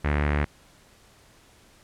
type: tone with low-pass filter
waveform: sawtooth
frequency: 73.42 Hz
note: D2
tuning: in tune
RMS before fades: -24 dBFS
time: 0.04-0.45 s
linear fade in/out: 10 ms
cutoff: 2000 Hz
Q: 2.8
effects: pink hiss -56 dBFS RMS until 1.83 s + low-pass 11000 Hz 12 dB/octave